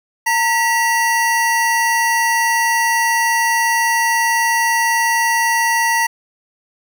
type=tone pair together; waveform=square; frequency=916.4 / 1940 Hz; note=A#5 / B6; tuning=-30 / -31 cents; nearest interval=octave + minor second; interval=1299 cents; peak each=-17 dBFS; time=0.26-6.07 s; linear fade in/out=10 ms; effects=8-bit